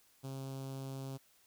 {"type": "tone with notch filter", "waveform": "sawtooth", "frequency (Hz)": 134.5, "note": "C3", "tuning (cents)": 48, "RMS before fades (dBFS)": -43, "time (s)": [0.23, 1.18], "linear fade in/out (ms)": 20, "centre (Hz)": 1900, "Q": 0.72, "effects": ["white hiss -68 dBFS RMS until 1.46 s"]}